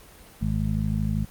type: harmonic tone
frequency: 52.7 Hz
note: G#1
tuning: 26 cents sharp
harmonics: 1 / 2 / 3 / 4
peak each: -28 / -28 / -28 / -28 dBFS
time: 0.41-1.25 s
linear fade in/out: 10 ms
effects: pink hiss -49 dBFS RMS until 1.3 s + Opus 24 kbps